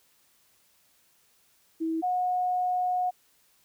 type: tone pair in turn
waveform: sine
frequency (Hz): 323.9 / 727.1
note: E4 / F#5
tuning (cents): -30 / -30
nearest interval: octave + major second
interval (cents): 1400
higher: second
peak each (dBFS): -26 / -24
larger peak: second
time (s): 1.8-2.02 / 2.02-3.11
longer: second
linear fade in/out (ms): 20
effects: white hiss -65 dBFS RMS until 3.64 s